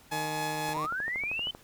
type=tone with tremolo; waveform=sawtooth; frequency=847 Hz; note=G#5; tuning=34 cents sharp; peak=-27 dBFS; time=0.11-0.74 s; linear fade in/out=10 ms; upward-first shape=triangle; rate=3.9 Hz; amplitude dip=35%
type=tone; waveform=10% pulse; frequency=154.3 Hz; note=D#3; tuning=14 cents flat; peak=-26 dBFS; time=0.11-0.87 s; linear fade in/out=20 ms
type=click train; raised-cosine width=1 ms; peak=-27 dBFS; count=12; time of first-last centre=0.69-1.549 s; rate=12.8 Hz
type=linear sweep; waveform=sine; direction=up; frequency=880 to 3084 Hz; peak=-30 dBFS; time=0.74-1.51 s; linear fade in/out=5 ms
effects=pink hiss -57 dBFS RMS until 1.63 s